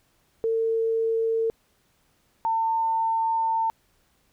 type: tone pair in turn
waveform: sine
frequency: 451.4 / 900.9 Hz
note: A4 / A5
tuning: +44 / +41 cents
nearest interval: octave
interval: 1197 cents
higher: second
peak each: -21 dBFS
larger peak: neither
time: 0.44-1.5 / 2.45-3.7 s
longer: second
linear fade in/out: 0 ms
effects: pink hiss -66 dBFS RMS until 4.32 s